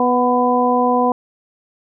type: harmonic tone with a mistuned harmonic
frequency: 246.9 Hz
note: B3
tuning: in tune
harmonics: 1 / 2 / 3 / 4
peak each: -18 / -18 / -18 / -18 dBFS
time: 0-1.12 s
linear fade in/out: 2 ms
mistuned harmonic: 4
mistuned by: +22 cents
effects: none